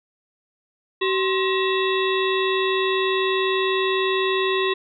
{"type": "harmonic tone with a mistuned harmonic", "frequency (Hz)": 380.8, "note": "F#4", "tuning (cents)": 50, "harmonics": [1, 3, 5, 7, 9, 10], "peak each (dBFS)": [-21, -26, -28, -29, -31, -31], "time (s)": [1.01, 4.74], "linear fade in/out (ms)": 10, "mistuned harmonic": 3, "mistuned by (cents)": -130, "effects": []}